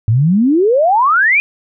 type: exponential sweep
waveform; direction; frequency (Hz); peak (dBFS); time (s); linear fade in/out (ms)
sine; up; 103.3 to 2495; -8; 0.08-1.4; 0
effects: none